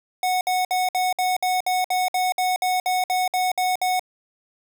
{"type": "tone bursts", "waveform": "square", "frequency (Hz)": 736, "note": "F#5", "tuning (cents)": -9, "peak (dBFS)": -20, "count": 16, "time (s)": [0.23, 3.995], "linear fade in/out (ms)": 2, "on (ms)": 180, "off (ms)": 59, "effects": []}